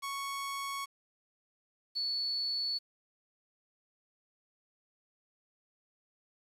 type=tone pair in turn; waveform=sawtooth / sine; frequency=1108.7 / 4435 Hz; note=C#6 / C#8; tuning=0 / 0 cents; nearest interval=2 octaves; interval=2400 cents; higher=second; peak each=-32 / -31 dBFS; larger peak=second; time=0.02-0.86 / 1.95-2.79 s; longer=neither; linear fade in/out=20 ms; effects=resampled to 32000 Hz + 10-bit